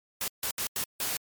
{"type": "noise bursts at uneven times", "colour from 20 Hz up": "white", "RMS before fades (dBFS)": -31, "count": 5, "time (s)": [[0.21, 0.28], [0.43, 0.51], [0.58, 0.67], [0.76, 0.84], [1, 1.17]], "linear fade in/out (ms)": 2, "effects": ["MP3 96 kbps"]}